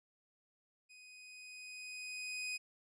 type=tone with level ramp; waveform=sawtooth; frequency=2498 Hz; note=D#7; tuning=6 cents sharp; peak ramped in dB=-53 to -34 dBFS; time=0.89-2.58 s; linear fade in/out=20 ms; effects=resampled to 22050 Hz